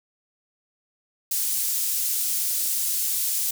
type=high-pass noise; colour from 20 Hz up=pink; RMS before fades=-25 dBFS; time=1.31-3.51 s; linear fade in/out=5 ms; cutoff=8300 Hz; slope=12 dB/octave; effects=none